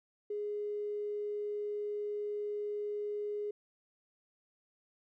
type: tone with tanh clipping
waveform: triangle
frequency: 415.3 Hz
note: G#4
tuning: in tune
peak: -34 dBFS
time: 0.3-3.51 s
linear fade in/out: 5 ms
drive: 3 dB
effects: none

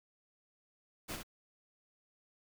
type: noise with echo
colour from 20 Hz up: pink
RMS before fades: -41 dBFS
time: 1.08-1.17 s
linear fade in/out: 20 ms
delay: 63 ms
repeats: 1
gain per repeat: -5 dB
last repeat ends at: 1.233 s
effects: none

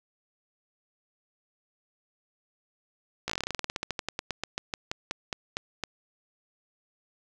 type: slowing click train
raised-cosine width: 0.2 ms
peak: -13 dBFS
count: 29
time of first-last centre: 3.28-5.837 s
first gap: 16 ms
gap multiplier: 1.11
effects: none

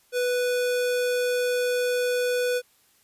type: tone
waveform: square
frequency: 493.9 Hz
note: B4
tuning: in tune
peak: -23 dBFS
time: 0.12-2.62 s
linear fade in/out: 50 ms
effects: white hiss -62 dBFS RMS until 3.03 s + resampled to 32000 Hz

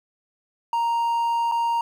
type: tone with dropouts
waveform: triangle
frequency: 932.3 Hz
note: A#5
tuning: in tune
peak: -18 dBFS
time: 0.73-1.81 s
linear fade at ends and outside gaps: 2 ms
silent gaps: 1.515-1.52 s
effects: 9-bit

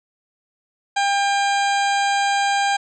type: harmonic tone with a mistuned harmonic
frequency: 800 Hz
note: G5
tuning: 35 cents sharp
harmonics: 1 / 2 / 3 / 4 / 5 / 6 / 8 / 9 / 10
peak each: -18 / -24 / -28 / -30 / -32 / -34 / -36 / -37 / -38 dBFS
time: 0.96-2.77 s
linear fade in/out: 10 ms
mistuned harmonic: 5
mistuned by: -18 cents
effects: none

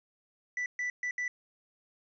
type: tone bursts at uneven times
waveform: triangle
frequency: 1975.5 Hz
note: B6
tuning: in tune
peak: -29 dBFS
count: 4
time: 0.57-0.66 / 0.79-0.9 / 1.03-1.11 / 1.18-1.28 s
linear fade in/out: 2 ms
effects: resampled to 16000 Hz + 11-bit

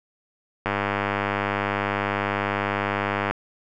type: click train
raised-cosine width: 0.5 ms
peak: -8 dBFS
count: 266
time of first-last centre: 0.66-3.31 s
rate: 100 Hz
effects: none

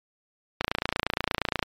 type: click train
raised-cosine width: 0.3 ms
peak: -8 dBFS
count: 30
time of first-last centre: 0.61-1.628 s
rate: 28.5 Hz
effects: MP3 96 kbps

